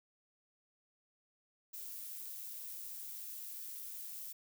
violet noise with amplitude modulation, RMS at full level -45 dBFS, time 1.73-4.33 s, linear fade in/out 10 ms, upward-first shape sine, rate 105 Hz, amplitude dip 25%, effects none

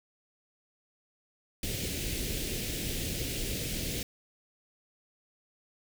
pink band-stop noise, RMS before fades -34 dBFS, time 1.63-4.03 s, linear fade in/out 2 ms, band 510 to 2200 Hz, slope 24 dB/octave, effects none

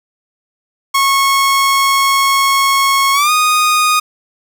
sawtooth tone with pitch glide, 1096 to 1237.3 Hz, C#6 to D#6, -20 to -10 cents, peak -6 dBFS, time 0.94-4 s, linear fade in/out 10 ms, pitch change +210 cents, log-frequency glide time 3.13-3.31 s, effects 8-bit

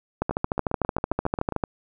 two click trains, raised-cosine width 1 ms, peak -13 / -9 dBFS, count 10 / 20, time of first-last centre 0.31-1.523 / 0.22-1.638 s, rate 7.42 / 13.4 Hz, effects none

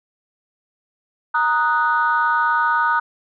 sine chord, D# minor, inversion second, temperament equal, 932.3 / 1244.5 / 1480 Hz, A#5 / D#6 / F#6, 0 / 0 / 0 cents, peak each -19 dBFS, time 1.34-3 s, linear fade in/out 10 ms, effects tanh soft clip ceiling -7 dBFS

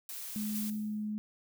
blue noise, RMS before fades -42 dBFS, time 0.09-0.7 s, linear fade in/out 2 ms
sine tone, 212 Hz, G#3, 36 cents sharp, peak -33 dBFS, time 0.36-1.18 s, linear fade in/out 0 ms
violet noise with exponential decay, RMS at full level -38 dBFS, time 0.55-1.15 s, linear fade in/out 5 ms, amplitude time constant 130 ms
effects none

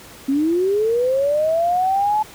sine linear sweep, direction up, 263.6 to 867 Hz, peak -15 dBFS, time 0.28-2.23 s, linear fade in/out 10 ms, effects pink hiss -41 dBFS RMS until 2.34 s + high-pass 60 Hz 12 dB/octave

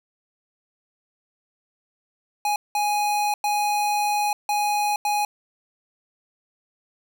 square tone bursts at uneven times, 830.6 Hz, G#5, in tune, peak -21 dBFS, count 5, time 2.45-2.56 / 2.75-3.34 / 3.44-4.33 / 4.49-4.96 / 5.05-5.25 s, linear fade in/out 2 ms, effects none

